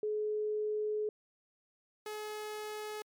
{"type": "tone pair in turn", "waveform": ["sine", "sawtooth"], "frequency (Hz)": [425, 425], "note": ["G#4", "G#4"], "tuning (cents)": [40, 40], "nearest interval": "unison", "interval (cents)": 0, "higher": "neither", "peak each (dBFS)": [-31, -35], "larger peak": "first", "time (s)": [[0.03, 1.09], [2.06, 3.02]], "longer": "first", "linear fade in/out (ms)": 2, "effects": ["MP3 96 kbps"]}